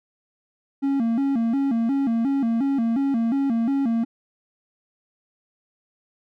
triangle tone with vibrato, 251.6 Hz, B3, 32 cents sharp, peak -17 dBFS, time 0.82-4.05 s, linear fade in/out 20 ms, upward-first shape square, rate 2.8 Hz, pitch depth 160 cents each way, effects none

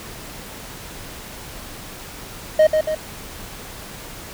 triangle tone with echo, 622.3 Hz, D#5, in tune, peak -7 dBFS, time 2.59-2.67 s, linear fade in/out 5 ms, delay 140 ms, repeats 2, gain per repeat -5 dB, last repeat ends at 2.95 s, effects pink hiss -36 dBFS RMS until 4.33 s

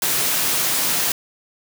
white high-pass noise, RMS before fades -20 dBFS, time 0.02-1.12 s, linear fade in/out 2 ms, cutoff 110 Hz, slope 24 dB/octave, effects none

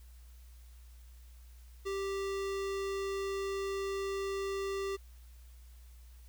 square tone with notch filter, 392 Hz, G4, in tune, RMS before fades -36 dBFS, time 1.85-4.97 s, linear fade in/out 20 ms, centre 12000 Hz, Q 0.91, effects added 60 Hz sine -51 dBFS peak until 6.28 s + white hiss -66 dBFS RMS until 6.28 s

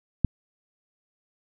click, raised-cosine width 5 ms, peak -7 dBFS, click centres 0.247 s, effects none

